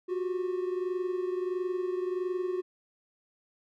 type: tone pair together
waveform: triangle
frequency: 361.9 / 383.4 Hz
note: F#4 / G4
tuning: -38 / -38 cents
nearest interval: minor second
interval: 100 cents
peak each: -28 / -34 dBFS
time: 0.08-2.62 s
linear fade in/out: 20 ms
effects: none